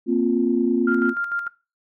sine chord, Bb suspended second, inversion none, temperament just, 233.1 / 262.2 / 349.6 Hz, Bb3 / C4 / F4, 0 / +4 / +2 cents, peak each -21 dBFS, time 0.06-1.14 s, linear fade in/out 50 ms
sine tone with tremolo, 1396.9 Hz, F6, in tune, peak -21 dBFS, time 0.87-1.48 s, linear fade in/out 5 ms, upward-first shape square, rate 6.7 Hz, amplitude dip 55%
effects noise-tail reverb RT60 0.3 s tail -21 dB re dry + tanh soft clip ceiling -5 dBFS

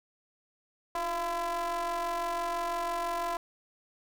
square ring-modulated tone, 165.8 Hz, E3, 10 cents sharp, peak -28 dBFS, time 0.95-3.37 s, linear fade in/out 2 ms, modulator 852 Hz, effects none

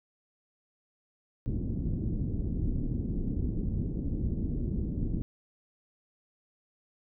pink low-pass noise, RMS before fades -31 dBFS, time 1.46-5.22 s, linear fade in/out 0 ms, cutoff 300 Hz, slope 24 dB/octave, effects none

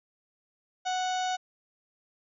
harmonic tone with a mistuned harmonic, 739 Hz, F#5, 2 cents flat, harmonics 1 / 2 / 3 / 4 / 5 / 6 / 7 / 8 / 9, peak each -28 / -38 / -45 / -41 / -41 / -47 / -51 / -44 / -47 dBFS, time 0.85-1.37 s, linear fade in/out 20 ms, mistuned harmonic 9, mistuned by +45 cents, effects none

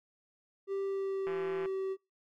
triangle tone with pitch glide, 392 to 383.5 Hz, G4 to G4, 0 to -38 cents, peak -30 dBFS, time 0.67-1.97 s, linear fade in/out 50 ms, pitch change -38 cents, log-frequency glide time 0.84-1.49 s
click train, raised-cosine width 0.5 ms, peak -29 dBFS, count 67, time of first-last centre 1.27-1.658 s, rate 170 Hz
effects noise-tail reverb RT60 0.2 s tail -22 dB re dry

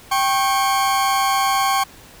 40% pulse tone pair together, 784 / 1092.2 Hz, G5 / C#6, 0 / -26 cents, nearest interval tritone, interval 574 cents, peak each -18 / -18 dBFS, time 0.11-1.84 s, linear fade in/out 10 ms, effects pink hiss -44 dBFS RMS until 2.2 s

